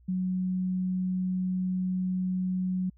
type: tone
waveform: sine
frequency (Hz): 184.5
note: F#3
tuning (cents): -5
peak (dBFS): -26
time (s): 0.08-2.9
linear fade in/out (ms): 10
effects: added 60 Hz sine -55 dBFS peak until 2.97 s